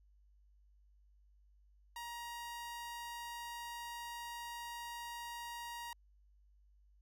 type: tone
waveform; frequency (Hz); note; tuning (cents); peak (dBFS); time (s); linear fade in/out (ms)
sawtooth; 945; A#5; +23; -40; 1.96-5.93; 2
effects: added 50 Hz sine -64 dBFS peak until 7.01 s